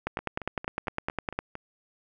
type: two click trains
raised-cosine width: 0.5 ms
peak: -13 / -22 dBFS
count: 14 / 7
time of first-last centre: 0.07-1.39 / 0.19-1.554 s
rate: 9.85 / 4.4 Hz
effects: none